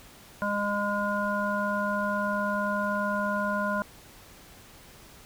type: harmonic tone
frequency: 204.6 Hz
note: G#3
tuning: 26 cents flat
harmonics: 1 / 3 / 5 / 7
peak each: -31 / -31 / -31 / -31 dBFS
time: 0.42-3.82 s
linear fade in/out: 0 ms
effects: pink hiss -51 dBFS RMS until 5.25 s